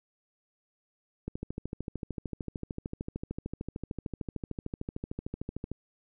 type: click train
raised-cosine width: 3 ms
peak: -22 dBFS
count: 60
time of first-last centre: 1.28-5.716 s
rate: 13.3 Hz
effects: none